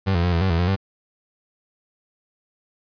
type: tone with pitch steps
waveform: 30% pulse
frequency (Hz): 96.7 / 85.3 / 88.8 / 83.6 / 95.1 / 83.2 / 88.3 / 97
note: G2 / F2 / F2 / E2 / F#2 / E2 / F2 / G2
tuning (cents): -23 / -40 / +29 / +25 / +48 / +17 / +20 / -18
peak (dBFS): -15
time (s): 0.06-0.764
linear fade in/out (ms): 20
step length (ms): 88
effects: resampled to 11025 Hz